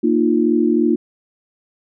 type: chord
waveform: sine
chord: Bb suspended fourth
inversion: none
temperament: equal with one note detuned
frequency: 233.1 / 306.1 / 349.2 Hz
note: Bb3 / Eb4 / F4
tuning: 0 / -28 / 0 cents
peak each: -17 dBFS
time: 0.03-0.96 s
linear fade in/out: 10 ms
effects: none